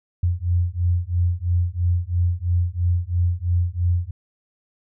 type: beating tone pair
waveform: sine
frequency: 86.4 / 89.4 Hz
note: F2 / F2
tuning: -18 / +41 cents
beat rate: 3 Hz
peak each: -21 dBFS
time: 0.23-4.11 s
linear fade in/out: 5 ms
effects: none